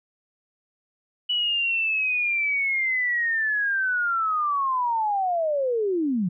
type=linear sweep; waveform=sine; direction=down; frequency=2960 to 165.9 Hz; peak=-21 dBFS; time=1.29-6.29 s; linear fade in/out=10 ms; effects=none